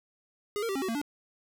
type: tone with pitch steps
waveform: square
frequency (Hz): 412.3 / 460.4 / 388.9 / 271.4 / 376.4 / 228.1 / 290.7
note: G#4 / A#4 / G4 / C#4 / F#4 / A#3 / D4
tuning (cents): -13 / -22 / -14 / -36 / +30 / -37 / -18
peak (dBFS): -30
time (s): 0.56-1.015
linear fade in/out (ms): 0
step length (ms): 65
effects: none